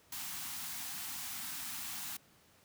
white band-stop noise, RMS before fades -42 dBFS, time 0.12-2.17 s, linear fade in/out 5 ms, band 310 to 710 Hz, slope 96 dB/octave, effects pink hiss -65 dBFS RMS until 2.64 s + high-pass 80 Hz 12 dB/octave

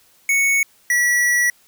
square tone pair in turn, 2217 / 1941.4 Hz, C#7 / B6, 0 / -30 cents, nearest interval major second, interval 230 cents, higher first, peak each -15 dBFS, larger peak neither, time 0.29-0.63 / 0.9-1.5 s, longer second, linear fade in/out 2 ms, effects white hiss -55 dBFS RMS until 1.67 s

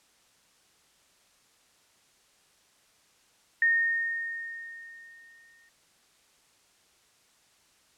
sine tone with exponential decay, 1841 Hz, A#6, 22 cents flat, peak -19 dBFS, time 3.62-5.69 s, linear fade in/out 2 ms, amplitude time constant 450 ms, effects white hiss -64 dBFS RMS until 7.97 s + low-pass 9000 Hz 12 dB/octave

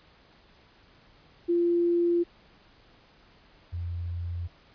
sine tone pair in turn, 344.7 / 86.45 Hz, F4 / F2, -23 / -17 cents, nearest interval 2 octaves, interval 2394 cents, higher first, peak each -21 / -30 dBFS, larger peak first, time 1.48-2.24 / 3.72-4.48 s, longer neither, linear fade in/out 20 ms, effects pink hiss -58 dBFS RMS until 4.74 s + resampled to 11025 Hz

